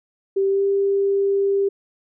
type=tone with pitch glide; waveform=sine; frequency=390.3 to 396 Hz; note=G4 to G4; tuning=-8 to +18 cents; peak=-16 dBFS; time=0.36-1.69 s; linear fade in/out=10 ms; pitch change=+26 cents; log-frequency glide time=0.48-0.63 s; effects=none